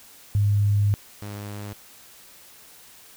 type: tone pair in turn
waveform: sine / sawtooth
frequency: 102.3 / 102.77 Hz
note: G#2 / G#2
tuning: -26 / -18 cents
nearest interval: unison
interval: 8 cents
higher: second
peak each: -17 / -29 dBFS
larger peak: first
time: 0.35-0.94 / 1.22-1.73 s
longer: first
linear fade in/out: 0 ms
effects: white hiss -49 dBFS RMS until 3.16 s